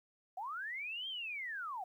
sine linear two-way sweep, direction up then down, 700 to 3225 to 700 Hz, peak -39 dBFS, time 0.37-1.84 s, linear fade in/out 5 ms, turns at 1.08 s, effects 12-bit

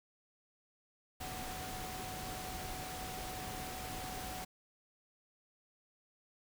sine tone in noise, 744 Hz, F#5, 9 cents sharp, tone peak -46 dBFS, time 1.2-4.45 s, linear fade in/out 10 ms, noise pink, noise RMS -44 dBFS, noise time 1.2-4.45 s, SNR -5 dB, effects none

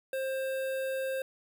square tone with notch filter, 530 Hz, C5, 22 cents sharp, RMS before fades -33 dBFS, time 0.13-1.22 s, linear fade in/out 2 ms, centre 5700 Hz, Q 0.93, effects 11-bit

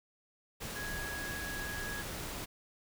sine tone in noise, 1661.2 Hz, G#6, in tune, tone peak -40 dBFS, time 0.75-2.03 s, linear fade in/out 20 ms, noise pink, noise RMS -41 dBFS, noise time 0.6-2.46 s, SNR -2 dB, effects none

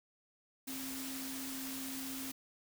sine tone in noise, 266.1 Hz, C4, 29 cents sharp, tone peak -43 dBFS, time 0.67-2.32 s, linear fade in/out 10 ms, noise white, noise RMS -44 dBFS, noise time 0.67-2.32 s, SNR -2 dB, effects none

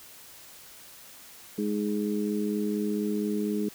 harmonic tone, 104.2 Hz, G#2, 6 cents sharp, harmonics 2 / 3 / 4, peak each -28 / -32 / -32 dBFS, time 1.58-3.69 s, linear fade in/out 5 ms, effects white hiss -49 dBFS RMS until 3.74 s

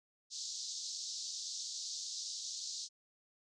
white band-pass noise, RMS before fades -43 dBFS, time 0.3-2.89 s, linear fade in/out 50 ms, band 3900 to 6800 Hz, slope 48 dB/octave, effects resampled to 22050 Hz

